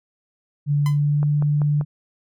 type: tone with pitch glide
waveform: sine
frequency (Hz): 145.1 to 147.3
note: D3 to D3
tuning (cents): -21 to +6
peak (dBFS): -16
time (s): 0.66-1.85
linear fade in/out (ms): 50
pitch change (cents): +27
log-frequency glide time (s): 0.84-1.28
type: tone with exponential decay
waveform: sawtooth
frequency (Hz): 1017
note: C6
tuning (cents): -50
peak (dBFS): -23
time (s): 0.86-1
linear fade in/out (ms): 1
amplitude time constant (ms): 29
type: click train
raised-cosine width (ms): 1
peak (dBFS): -19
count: 4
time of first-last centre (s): 1.23-1.811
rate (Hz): 5.16
effects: none